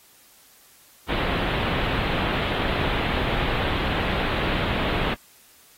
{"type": "low-pass noise", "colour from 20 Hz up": "pink", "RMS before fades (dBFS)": -25, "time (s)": [1.08, 5.15], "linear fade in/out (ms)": 20, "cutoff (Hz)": 3700, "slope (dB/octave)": 48, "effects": ["white hiss -54 dBFS RMS until 5.77 s", "AAC 48 kbps"]}